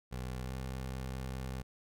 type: tone with pitch glide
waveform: 20% pulse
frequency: 63.2 to 64.94 Hz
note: B1 to C2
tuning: +41 to -12 cents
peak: -33 dBFS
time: 0.11-1.63 s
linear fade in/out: 20 ms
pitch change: +47 cents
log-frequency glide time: 0.44-0.5 s
effects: none